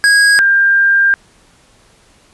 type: tone pair in turn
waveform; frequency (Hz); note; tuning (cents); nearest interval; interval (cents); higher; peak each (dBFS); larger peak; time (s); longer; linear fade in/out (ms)
square / sine; 1644 / 1595.4; G#6 / G6; -18 / +30; minor second; 52; first; -7; neither; 0.04-0.39 / 0.39-1.14; second; 0
effects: pink hiss -49 dBFS RMS until 2.33 s + resampled to 24000 Hz